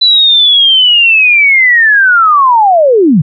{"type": "linear sweep", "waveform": "sine", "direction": "down", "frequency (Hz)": [3997, 130.81], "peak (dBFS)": -3, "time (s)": [0.01, 3.22], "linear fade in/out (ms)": 10, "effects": []}